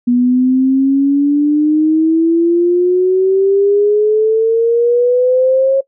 sine exponential sweep, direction up, 242.1 to 544 Hz, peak -8 dBFS, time 0.07-5.81 s, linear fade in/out 10 ms, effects noise-tail reverb RT60 0.1 s tail -22 dB re dry

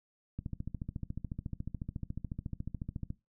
click train, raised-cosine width 5 ms, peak -25 dBFS, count 39, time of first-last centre 0.39-3.104 s, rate 14 Hz, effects noise-tail reverb RT60 0.2 s tail -18 dB re dry

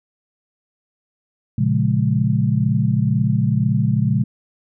sine chord, Bb minor seventh, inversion none, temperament equal, 116.54 / 138.59 / 174.61 / 207.7 Hz, Bb2 / Db3 / F3 / Ab3, 0 / 0 / 0 / 0 cents, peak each -19 / -19 / -23 / -21 dBFS, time 1.58-4.24 s, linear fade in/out 5 ms, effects none

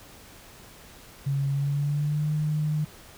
sine tone with pitch glide, 138.7 to 152.13 Hz, C#3 to D#3, +1 to -39 cents, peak -23 dBFS, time 1.26-2.85 s, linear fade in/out 10 ms, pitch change +160 cents, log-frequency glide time 1.5-2.31 s, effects pink hiss -49 dBFS RMS until 3.17 s

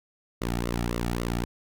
sawtooth tone with flanger, 58.9 Hz, A#1, 19 cents sharp, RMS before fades -29 dBFS, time 0.41-1.45 s, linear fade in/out 10 ms, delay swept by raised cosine 1.2 to 1.98 ms, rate 3.7 Hz, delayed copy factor -0.8, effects none

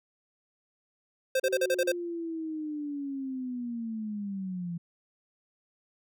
square tone bursts, 523.3 Hz, C5, in tune, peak -24 dBFS, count 7, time 1.35-1.92 s, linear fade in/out 5 ms, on 48 ms, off 39 ms
sine linear sweep, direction down, 384.6 to 167.8 Hz, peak -32 dBFS, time 1.43-4.78 s, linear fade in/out 10 ms
effects none

